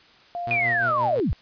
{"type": "tone with pitch glide", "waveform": "sine", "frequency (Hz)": [698.5, 608.1], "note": ["F5", "D#5"], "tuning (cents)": [0, -40], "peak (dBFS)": -27, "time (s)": [0.35, 1.16], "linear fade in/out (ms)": 0, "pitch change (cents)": -240, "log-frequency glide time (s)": [0.85, 0.92]}
{"type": "tone with tremolo", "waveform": "sawtooth", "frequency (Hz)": 120, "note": "B2", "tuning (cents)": -49, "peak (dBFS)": -26, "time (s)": [0.47, 1.2], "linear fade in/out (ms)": 0, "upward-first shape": "sine", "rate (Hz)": 5.7, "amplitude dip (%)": 60}
{"type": "linear sweep", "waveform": "sine", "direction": "down", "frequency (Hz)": [2489, 32.75], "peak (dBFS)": -20, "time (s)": [0.51, 1.33], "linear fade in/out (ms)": 0}
{"effects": ["white hiss -53 dBFS RMS until 1.41 s", "resampled to 11025 Hz"]}